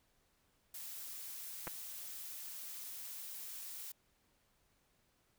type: noise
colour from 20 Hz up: blue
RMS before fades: -47 dBFS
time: 0.74-3.92 s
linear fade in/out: 5 ms
type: clicks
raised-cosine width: 0.5 ms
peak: -27 dBFS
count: 2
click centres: 1.671 / 1.677 s
effects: pink hiss -75 dBFS RMS until 5.38 s